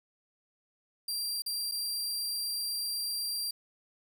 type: tone with dropouts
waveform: sawtooth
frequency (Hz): 4732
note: D8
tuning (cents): +12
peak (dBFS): -29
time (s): 1.08-3.51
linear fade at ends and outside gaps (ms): 5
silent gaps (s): 1.421-1.461 / 1.714-1.719
effects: 10-bit